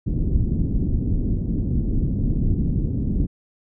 pink low-pass noise, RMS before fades -21 dBFS, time 0.06-3.27 s, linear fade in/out 20 ms, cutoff 280 Hz, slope 24 dB/octave, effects none

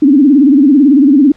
sine tone with vibrato, 280 Hz, C#4, 18 cents sharp, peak -3 dBFS, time 0.02-1.32 s, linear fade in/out 5 ms, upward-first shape sine, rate 18 Hz, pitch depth 160 cents each way, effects pink hiss -46 dBFS RMS until 1.36 s + low-pass 5000 Hz 12 dB/octave

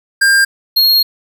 square tone pair in turn, 1600 / 4271 Hz, G6 / C8, +35 / +35 cents, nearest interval octave + perfect fourth, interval 1700 cents, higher second, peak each -8 dBFS, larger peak neither, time 0.21-0.45 / 0.76-1.03 s, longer second, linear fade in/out 10 ms, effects none

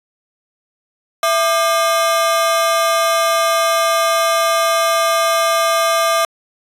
40% pulse ring-modulated tone, 932.3 Hz, A#5, in tune, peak -9 dBFS, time 1.23-6.25 s, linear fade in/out 2 ms, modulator 268 Hz, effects resampled to 32000 Hz

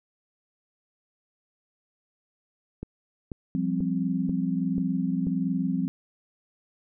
click train, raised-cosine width 3 ms, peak -21 dBFS, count 6, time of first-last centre 2.83-5.269 s, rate 2.05 Hz
sine chord, F suspended second, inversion none, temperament equal, 174.61 / 196 / 261.6 Hz, F3 / G3 / C4, 0 / 0 / 0 cents, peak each -28 / -29 / -28 dBFS, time 3.55-5.88 s, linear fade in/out 0 ms
effects none

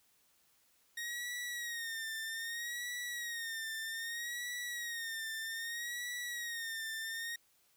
sawtooth tone with vibrato, 1864.7 Hz, A#6, in tune, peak -35 dBFS, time 0.97-7.36 s, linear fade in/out 5 ms, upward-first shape sine, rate 0.63 Hz, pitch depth 75 cents each way, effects white hiss -71 dBFS RMS until 7.76 s

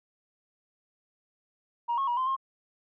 sine tone with pitch steps, 946 / 1089 / 960 / 1037 / 1069 Hz, A#5 / C#6 / B5 / C6 / C6, +25 / -31 / -49 / -16 / +37 cents, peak -24 dBFS, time 1.88-2.365 s, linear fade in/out 20 ms, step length 97 ms, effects tanh soft clip ceiling -22 dBFS

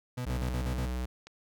35% pulse tone bursts, 124.4 Hz, B2, 13 cents sharp, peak -31 dBFS, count 6, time 0.17-0.861 s, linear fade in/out 10 ms, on 86 ms, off 35 ms
square tone, 62.4 Hz, B1, 19 cents sharp, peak -32 dBFS, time 0.26-1.06 s, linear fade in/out 10 ms
click, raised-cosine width 0.2 ms, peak -30 dBFS, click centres 1.27 s
effects none

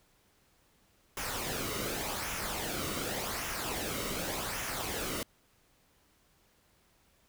pink noise with flanger, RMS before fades -36 dBFS, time 1.17-5.23 s, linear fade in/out 2 ms, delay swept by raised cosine 0.23 to 1.21 ms, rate 0.87 Hz, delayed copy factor -0.55, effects pink hiss -68 dBFS RMS until 7.28 s

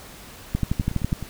two click trains, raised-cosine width 5 ms, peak -9 / -18 dBFS, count 8 / 5, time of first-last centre 0.55-1.129 / 0.81-1.227 s, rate 12.1 / 9.6 Hz, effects pink hiss -43 dBFS RMS until 1.29 s

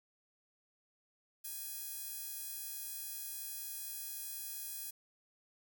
sawtooth tone with high-pass filter, 830.6 Hz, G#5, in tune, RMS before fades -44 dBFS, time 1.44-4.91 s, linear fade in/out 10 ms, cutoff 10000 Hz, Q 0.59, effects none

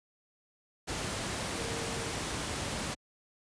sine tone in noise, 459.5 Hz, A#4, 25 cents flat, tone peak -41 dBFS, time 1.57-2.12 s, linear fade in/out 20 ms, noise pink, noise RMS -35 dBFS, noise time 0.87-2.95 s, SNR -9 dB, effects high-pass 60 Hz 12 dB/octave + resampled to 22050 Hz

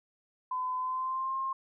sine tone with pitch glide, 1015 to 1064.8 Hz, B5 to C6, +47 to +30 cents, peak -30 dBFS, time 0.51-1.53 s, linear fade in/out 5 ms, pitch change +83 cents, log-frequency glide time 0.77-1.37 s, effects none

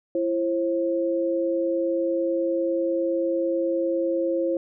sine tone pair together, 336.4 / 534 Hz, E4 / C5, +35 / +35 cents, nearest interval minor sixth, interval 800 cents, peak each -24 dBFS, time 0.15-4.57 s, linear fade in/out 2 ms, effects none

